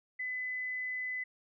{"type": "tone", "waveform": "sine", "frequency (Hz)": 2010, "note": "B6", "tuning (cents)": 30, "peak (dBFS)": -34, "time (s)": [0.19, 1.24], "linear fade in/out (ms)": 10, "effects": []}